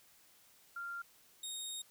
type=tone pair in turn; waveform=sine / 20% pulse; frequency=1390 / 3726 Hz; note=F6 / A#7; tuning=-9 / -2 cents; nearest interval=octave + perfect fourth; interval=1707 cents; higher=second; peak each=-40 / -35 dBFS; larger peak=second; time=0.76-1.02 / 1.43-1.82 s; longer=second; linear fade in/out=5 ms; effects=white hiss -65 dBFS RMS until 1.9 s